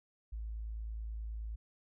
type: tone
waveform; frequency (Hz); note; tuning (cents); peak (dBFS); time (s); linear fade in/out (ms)
sine; 54.7; A1; -9; -38; 0.32-1.56; 10
effects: none